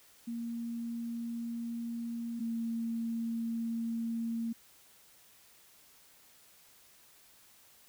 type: tone pair in turn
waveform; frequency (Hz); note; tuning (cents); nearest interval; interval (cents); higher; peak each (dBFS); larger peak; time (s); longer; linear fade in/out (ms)
sine; 233.1 / 229.5; A#3 / A#3; 0 / -27; unison; 27; first; -35 / -32; second; 0.27-2.4 / 2.4-4.53; neither; 10
effects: white hiss -61 dBFS RMS until 7.88 s